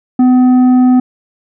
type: tone with tanh clipping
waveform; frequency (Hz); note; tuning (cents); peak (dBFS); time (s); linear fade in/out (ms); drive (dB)
sine; 252.4; B3; +38; -6; 0.19-1; 5; 7
effects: none